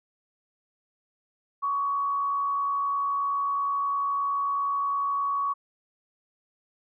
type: tone with frequency modulation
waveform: sine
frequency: 1123 Hz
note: C#6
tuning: 22 cents sharp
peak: -24 dBFS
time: 1.62-5.54 s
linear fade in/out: 20 ms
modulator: 71.1 Hz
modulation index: 0.32
effects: none